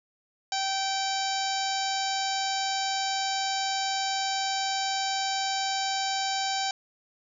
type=harmonic tone; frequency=776 Hz; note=G5; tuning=18 cents flat; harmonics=1 / 2 / 3 / 4 / 5 / 6 / 7 / 8 / 9; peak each=-29 / -37 / -39 / -37 / -36 / -36 / -37 / -43 / -38 dBFS; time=0.52-6.71 s; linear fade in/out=2 ms; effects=none